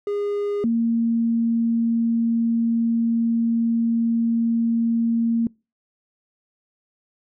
triangle / sine tone pair in turn, 408.8 / 230.6 Hz, G#4 / A#3, -27 / -19 cents, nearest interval minor seventh, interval 992 cents, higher first, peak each -20 / -17 dBFS, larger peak second, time 0.07-0.64 / 0.64-5.47 s, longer second, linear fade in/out 2 ms, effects noise-tail reverb RT60 0.3 s tail -26 dB re dry

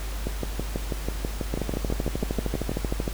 two click trains, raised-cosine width 2 ms, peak -14 / -13 dBFS, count 16 / 21, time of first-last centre 0.27-2.717 / 1.54-3.078 s, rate 6.13 / 13 Hz, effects added 50 Hz sine -29 dBFS peak until 3.13 s + pink hiss -39 dBFS RMS until 3.13 s

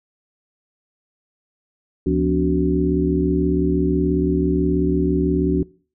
sine tone cluster, 72.6 / 171.7 / 248.5 / 286.9 / 372.9 Hz, D2 / F3 / B3 / D4 / F#4, -19 / -29 / +11 / -40 / +14 cents, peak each -24 / -22 / -27 / -20 / -21 dBFS, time 2.06-5.63 s, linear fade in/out 5 ms, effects noise-tail reverb RT60 0.4 s tail -22 dB re dry

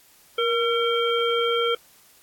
harmonic tone with a mistuned harmonic, 454.4 Hz, A#4, 44 cents flat, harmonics 1 / 3 / 5 / 7, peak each -22 / -26 / -32 / -27 dBFS, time 0.38-1.75 s, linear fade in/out 5 ms, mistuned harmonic 1, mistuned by +60 cents, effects white hiss -55 dBFS RMS until 2.22 s + AAC 64 kbps

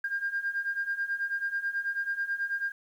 sine beating tone pair, 1600 / 1609.2 Hz, G6 / G6, +35 / +45 cents, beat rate 9.2 Hz, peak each -33 / -30 dBFS, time 0.04-2.72 s, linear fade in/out 5 ms, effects tanh soft clip ceiling -21 dBFS + 10-bit

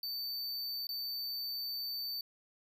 square tone with dropouts, 4564 Hz, C#8, 50 cents sharp, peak -37 dBFS, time 0.03-2.21 s, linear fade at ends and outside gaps 2 ms, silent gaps 0.87-0.89 s, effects none

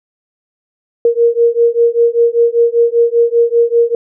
sine beating tone pair, 466.2 / 471.3 Hz, A#4 / A#4, 0 / +19 cents, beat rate 5.1 Hz, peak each -11 dBFS, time 1.05-3.95 s, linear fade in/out 2 ms, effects none

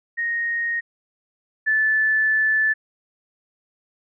sine tone pair in turn, 1864.7 / 1746.8 Hz, A#6 / A6, 0 / -13 cents, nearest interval minor second, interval 113 cents, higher first, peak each -21 / -16 dBFS, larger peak second, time 0.17-0.81 / 1.66-2.74 s, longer second, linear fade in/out 20 ms, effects none

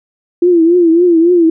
sine tone with vibrato, 341.1 Hz, F4, 41 cents flat, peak -5 dBFS, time 0.42-1.5 s, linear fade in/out 5 ms, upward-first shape triangle, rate 3.6 Hz, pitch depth 110 cents each way, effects none

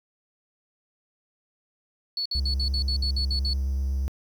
sine tone bursts, 4419 Hz, C#8, 6 cents flat, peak -25 dBFS, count 10, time 2.17-3.534 s, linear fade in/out 2 ms, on 86 ms, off 56 ms
triangle tone with vibrato, 67.2 Hz, C2, 47 cents sharp, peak -21 dBFS, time 2.35-4.08 s, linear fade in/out 0 ms, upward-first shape sine, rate 8.4 Hz, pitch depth 19 cents each way
effects tanh soft clip ceiling -16 dBFS + 9-bit

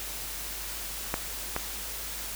clicks, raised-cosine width 0.5 ms, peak -12 / -13 dBFS, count 2, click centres 1.141 / 1.564 s, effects added 50 Hz sine -44 dBFS peak until 2.35 s + white hiss -37 dBFS RMS until 2.35 s

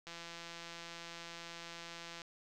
click train, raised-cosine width 0.2 ms, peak -30 dBFS, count 364, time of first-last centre 0.07-2.218 s, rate 169 Hz, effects none

